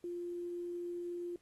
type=tone with quantisation; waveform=sine; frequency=349.2 Hz; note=F4; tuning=in tune; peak=-38 dBFS; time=0.04-1.36 s; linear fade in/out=2 ms; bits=11; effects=pink hiss -73 dBFS RMS until 1.41 s + AAC 32 kbps